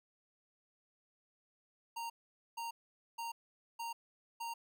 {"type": "tone bursts", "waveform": "square", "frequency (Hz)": 927, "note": "A#5", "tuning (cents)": -10, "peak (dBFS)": -40, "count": 5, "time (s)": [1.96, 4.54], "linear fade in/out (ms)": 10, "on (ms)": 140, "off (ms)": 470, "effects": []}